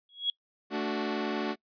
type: tone with exponential growth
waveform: sine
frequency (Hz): 3325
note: G#7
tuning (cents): +1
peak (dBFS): -22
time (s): 0.09-0.3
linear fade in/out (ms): 2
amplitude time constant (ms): 44
type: chord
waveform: sawtooth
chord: D major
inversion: second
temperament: equal with one note detuned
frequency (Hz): 220 / 290.6 / 370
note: A3 / D4 / F#4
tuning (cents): 0 / -18 / 0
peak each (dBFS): -30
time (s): 0.7-1.56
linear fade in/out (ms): 50
effects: noise-tail reverb RT60 0.1 s tail -25 dB re dry + resampled to 11025 Hz